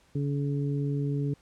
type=harmonic tone; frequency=142.1 Hz; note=C#3; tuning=43 cents sharp; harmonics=1 / 2 / 3; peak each=-27 / -33 / -37 dBFS; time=0.15-1.34 s; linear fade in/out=5 ms; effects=pink hiss -63 dBFS RMS until 1.41 s + low-pass 9000 Hz 12 dB/octave